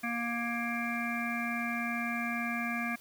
harmonic tone, 235.6 Hz, A#3, 19 cents sharp, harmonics 1 / 3 / 5 / 7 / 9 / 10, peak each -35 / -40 / -41 / -38 / -41 / -38 dBFS, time 0.03-2.96 s, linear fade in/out 10 ms, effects white hiss -56 dBFS RMS until 3 s

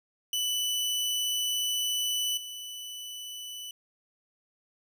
sawtooth tone with level steps, 2981 Hz, F#7, 12 cents sharp, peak -24 / -35 dBFS, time 0.33-3.71 s, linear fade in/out 2 ms, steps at 2.37 s, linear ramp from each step 5 ms, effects none

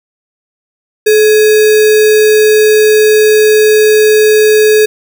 sine tone with sample-and-hold, 429.1 Hz, A4, 43 cents flat, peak -3 dBFS, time 1.06-4.86 s, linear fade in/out 10 ms, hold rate 2100 Hz, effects none

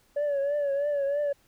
sine tone with vibrato, 570 Hz, C#5, 48 cents sharp, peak -22 dBFS, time 0.16-1.33 s, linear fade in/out 10 ms, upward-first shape triangle, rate 3.1 Hz, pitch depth 69 cents each way, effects tanh soft clip ceiling -23 dBFS + pink hiss -64 dBFS RMS until 1.47 s

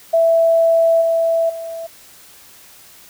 sine tone with level steps, 661 Hz, E5, 5 cents sharp, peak -10 / -13 / -25 dBFS, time 0.13-1.87 s, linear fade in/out 10 ms, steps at 1.01 / 1.49 s, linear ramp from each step 10 ms, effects white hiss -44 dBFS RMS until 3.09 s

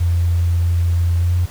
sine tone with pitch glide, 86 to 88.16 Hz, F2 to F2, -26 to +17 cents, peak -13 dBFS, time 0-1.46 s, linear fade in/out 10 ms, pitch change +43 cents, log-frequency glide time 1.16-1.35 s, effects pink hiss -39 dBFS RMS until 1.5 s

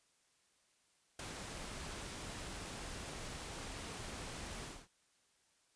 pink noise with ADSR envelope, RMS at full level -41 dBFS, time 1.19-4.88 s, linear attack 4 ms, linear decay 12 ms, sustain -5 dB, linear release 240 ms, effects white hiss -74 dBFS RMS until 5.75 s + resampled to 22050 Hz

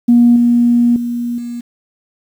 sine tone with level steps, 238.9 Hz, A#3, 43 cents sharp, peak -4 / -7 / -16 / -21 dBFS, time 0.08-1.61 s, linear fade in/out 10 ms, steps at 0.36 / 0.96 / 1.38 s, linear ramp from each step 2 ms, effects tanh soft clip ceiling 0 dBFS + 7-bit

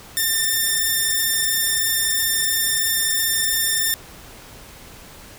5% pulse tone, 1797 Hz, A6, 36 cents sharp, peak -7 dBFS, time 0.17-3.94 s, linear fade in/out 0 ms, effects pink hiss -42 dBFS RMS until 5.38 s

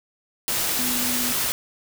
sine tone in noise, 246.9 Hz, B3, in tune, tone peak -29 dBFS, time 0.79-1.32 s, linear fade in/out 0 ms, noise white, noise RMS -24 dBFS, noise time 0.48-1.52 s, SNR -8 dB, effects none

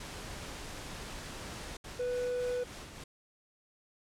pink noise, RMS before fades -43 dBFS, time 0-1.77 s, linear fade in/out 5 ms
pink noise with tremolo, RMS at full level -45 dBFS, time 1.84-3.04 s, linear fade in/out 5 ms, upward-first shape sine, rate 3.5 Hz, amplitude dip 40%
triangle tone, 493.9 Hz, B4, in tune, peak -29 dBFS, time 1.99-2.64 s, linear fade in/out 10 ms
effects low-pass 9000 Hz 12 dB/octave

